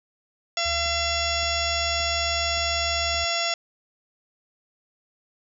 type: harmonic tone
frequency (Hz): 680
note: F5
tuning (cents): -46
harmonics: 1 / 2 / 3 / 4 / 5 / 6 / 7 / 8 / 10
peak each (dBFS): -29 / -33 / -32 / -31 / -30 / -39 / -34 / -30 / -34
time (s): 0.57-3.54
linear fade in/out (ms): 2
type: tone with vibrato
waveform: sine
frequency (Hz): 75.7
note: D#2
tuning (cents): -47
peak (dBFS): -33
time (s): 0.65-3.25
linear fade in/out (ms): 10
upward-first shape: sine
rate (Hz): 6.8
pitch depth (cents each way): 26
type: click train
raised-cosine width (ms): 3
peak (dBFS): -35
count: 5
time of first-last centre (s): 0.86-3.146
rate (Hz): 1.75
effects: none